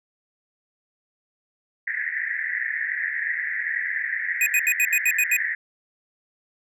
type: band-pass noise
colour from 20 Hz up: white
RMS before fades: -27 dBFS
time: 1.87-5.55 s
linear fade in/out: 5 ms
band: 1700 to 2000 Hz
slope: 96 dB/octave
type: tone bursts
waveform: square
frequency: 2489 Hz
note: D#7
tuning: in tune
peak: -18 dBFS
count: 8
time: 4.41-5.367 s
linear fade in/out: 2 ms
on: 54 ms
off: 75 ms
effects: none